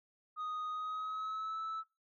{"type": "tone with pitch glide", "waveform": "sine", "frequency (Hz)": [1244.5, 1310.9], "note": ["D#6", "E6"], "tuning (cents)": [0, -10], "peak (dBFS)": -34, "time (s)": [0.36, 1.84], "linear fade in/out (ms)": 50, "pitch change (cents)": 90, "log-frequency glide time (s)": [0.7, 1.59], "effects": ["noise-tail reverb RT60 0.2 s tail -18 dB re dry", "tanh soft clip ceiling -36 dBFS"]}